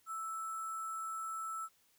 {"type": "tone with sample-and-hold", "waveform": "sine", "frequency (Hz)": 1318.5, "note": "E6", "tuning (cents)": 0, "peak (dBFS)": -38, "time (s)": [0.06, 1.69], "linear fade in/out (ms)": 50, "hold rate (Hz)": 8820, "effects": ["white hiss -71 dBFS RMS until 1.98 s"]}